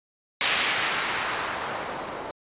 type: noise with low-pass filter sweep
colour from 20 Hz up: blue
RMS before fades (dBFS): -28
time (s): 0.41-2.31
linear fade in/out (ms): 0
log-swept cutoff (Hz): 2900 to 650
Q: 0.99
effects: resampled to 8000 Hz